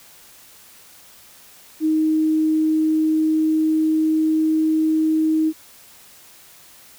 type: tone with pitch glide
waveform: sine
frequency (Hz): 313.3 to 315.1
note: D#4 to D#4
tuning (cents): +12 to +22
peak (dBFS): -15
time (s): 1.8-5.53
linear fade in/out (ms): 50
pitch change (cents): +10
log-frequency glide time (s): 2.5-4.62
effects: white hiss -47 dBFS RMS until 6.98 s